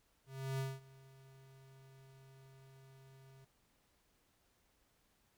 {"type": "tone with ADSR envelope", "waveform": "square", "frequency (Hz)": 133.9, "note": "C3", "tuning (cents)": 40, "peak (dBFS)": -36, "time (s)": [0.26, 3.45], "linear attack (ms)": 330, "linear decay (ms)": 210, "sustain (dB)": -23, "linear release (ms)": 8, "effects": ["pink hiss -75 dBFS RMS until 5.37 s"]}